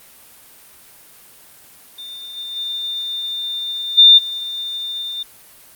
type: tone with level steps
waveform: sine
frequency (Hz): 3600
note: A7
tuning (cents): +39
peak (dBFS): -30 / -25 / -21 / -4 / -22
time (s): 1.98-5.23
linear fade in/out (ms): 5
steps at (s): 2.36 / 2.55 / 3.97 / 4.17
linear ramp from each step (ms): 20
effects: white hiss -45 dBFS RMS until 5.75 s + Opus 32 kbps